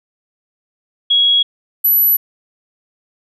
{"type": "tone pair in turn", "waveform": "sine", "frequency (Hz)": [3322, 11838], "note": ["G#7", "F#9"], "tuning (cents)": [0, 0], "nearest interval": "octave + minor seventh", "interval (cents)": 2200, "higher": "second", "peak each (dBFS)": -9, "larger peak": "neither", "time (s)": [[1.1, 1.43], [1.84, 2.17]], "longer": "neither", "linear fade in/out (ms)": 10, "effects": []}